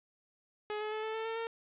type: tone with pitch steps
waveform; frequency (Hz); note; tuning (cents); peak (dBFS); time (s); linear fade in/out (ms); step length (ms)
sawtooth; 421.7 / 427.3 / 433.1 / 438.8 / 444.7 / 450.7 / 456.7; G#4 / G#4 / A4 / A4 / A4 / A4 / A#4; +26 / +49 / -27 / -5 / +18 / +42 / -36; -31; 0.7-1.47; 0; 110
effects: resampled to 8000 Hz + 11-bit